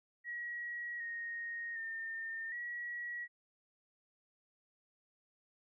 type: tone with pitch steps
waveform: sine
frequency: 1910 / 1864 / 1813 / 1920 Hz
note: A#6 / A#6 / A#6 / B6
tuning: +42 / -1 / -49 / -49 cents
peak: -39 dBFS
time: 0.24-3.28 s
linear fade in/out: 50 ms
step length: 760 ms
effects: none